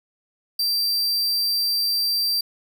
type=tone; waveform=45% pulse; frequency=4699 Hz; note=D8; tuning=in tune; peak=-19 dBFS; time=0.59-2.41 s; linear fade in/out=5 ms; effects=none